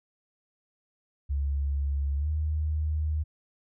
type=tone with pitch glide; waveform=sine; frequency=70.1 to 76.89 Hz; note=C#2 to D#2; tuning=+20 to -20 cents; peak=-25 dBFS; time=1.29-3.24 s; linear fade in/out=20 ms; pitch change=+160 cents; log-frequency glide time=2.17-2.29 s; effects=none